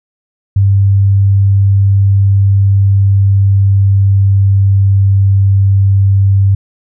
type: tone with pitch glide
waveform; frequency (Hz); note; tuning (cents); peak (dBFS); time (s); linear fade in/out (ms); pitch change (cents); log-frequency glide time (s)
sine; 98.7 to 98.07; G2 to G2; +12 to +1; -5; 0.56-6.55; 5; -11; 2.55-5.26
effects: none